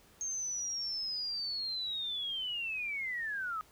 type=linear sweep; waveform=sine; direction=down; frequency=6430 to 1244.5 Hz; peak=-34 dBFS; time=0.21-3.61 s; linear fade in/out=0 ms; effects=pink hiss -62 dBFS RMS until 3.71 s